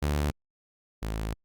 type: tone pair in turn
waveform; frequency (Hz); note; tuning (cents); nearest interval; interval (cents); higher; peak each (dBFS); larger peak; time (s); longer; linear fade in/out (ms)
sawtooth; 73.42 / 53.92; D2 / A1; 0 / -34; perfect fourth; 534; first; -21 / -26; first; 0.02-0.31 / 1.02-1.34; second; 10
effects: Opus 48 kbps